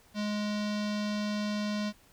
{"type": "tone with low-pass filter", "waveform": "square", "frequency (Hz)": 208.9, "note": "G#3", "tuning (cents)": 10, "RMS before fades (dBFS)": -32, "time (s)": [0.14, 1.93], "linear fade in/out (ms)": 50, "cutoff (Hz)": 4800, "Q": 2.2, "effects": ["pink hiss -61 dBFS RMS until 2.12 s"]}